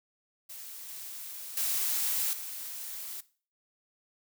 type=noise with level steps; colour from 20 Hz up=blue; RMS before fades=-44 / -42 / -30 / -40 dBFS; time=0.49-3.21 s; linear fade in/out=10 ms; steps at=0.89 / 1.57 / 2.33 s; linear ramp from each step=2 ms; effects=noise-tail reverb RT60 0.4 s tail -18 dB re dry